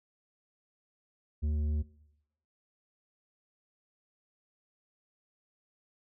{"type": "tone with tanh clipping", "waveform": "triangle", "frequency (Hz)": 75.4, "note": "D2", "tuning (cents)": 46, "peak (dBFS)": -29, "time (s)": [1.42, 1.83], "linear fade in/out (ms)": 20, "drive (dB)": 12, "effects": ["noise-tail reverb RT60 0.8 s tail -19 dB re dry"]}